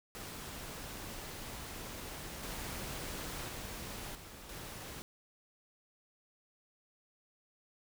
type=noise with level steps; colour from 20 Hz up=pink; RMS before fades=-45 / -42 / -44 / -51 / -46 dBFS; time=0.15-5.02 s; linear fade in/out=0 ms; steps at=2.43 / 3.49 / 4.15 / 4.49 s; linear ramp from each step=2 ms; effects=none